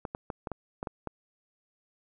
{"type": "clicks", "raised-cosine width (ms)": 1, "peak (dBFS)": -20, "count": 8, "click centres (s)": [0.052, 0.149, 0.302, 0.472, 0.517, 0.829, 0.872, 1.073], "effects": []}